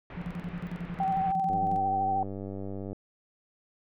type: low-pass noise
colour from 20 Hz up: pink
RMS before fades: -44 dBFS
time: 0.1-1.32 s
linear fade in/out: 2 ms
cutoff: 2500 Hz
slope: 24 dB/octave
type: tone with tremolo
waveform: sine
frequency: 174.61 Hz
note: F3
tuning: in tune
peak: -32 dBFS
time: 0.17-1.77 s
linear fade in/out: 5 ms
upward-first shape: square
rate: 11 Hz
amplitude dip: 80%
type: tone with vibrato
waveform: sine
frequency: 771 Hz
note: G5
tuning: 29 cents flat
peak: -25 dBFS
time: 1-2.23 s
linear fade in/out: 2 ms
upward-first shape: sine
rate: 13 Hz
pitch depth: 28 cents each way
type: click train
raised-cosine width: 2 ms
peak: -25 dBFS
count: 141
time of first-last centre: 1.5-2.93 s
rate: 97.9 Hz
effects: none